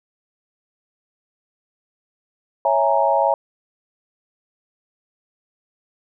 sine chord, A# half-diminished seventh, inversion first, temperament equal, 554.4 / 659.3 / 830.6 / 932.3 Hz, C#5 / E5 / G#5 / A#5, 0 / 0 / 0 / 0 cents, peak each -20 dBFS, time 2.65-3.34 s, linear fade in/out 2 ms, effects none

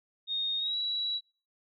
sine tone with pitch glide, 3700 to 3909 Hz, A#7 to B7, -14 to -19 cents, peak -29 dBFS, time 0.27-1.21 s, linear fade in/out 50 ms, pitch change +95 cents, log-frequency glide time 0.58-0.76 s, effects noise-tail reverb RT60 0.4 s tail -23 dB re dry

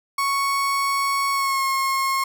35% pulse tone with pitch glide, 1108.7 to 1079 Hz, C#6 to C#6, 0 to -47 cents, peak -18 dBFS, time 0.18-2.24 s, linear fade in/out 5 ms, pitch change -47 cents, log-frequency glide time 1.32-1.64 s, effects none

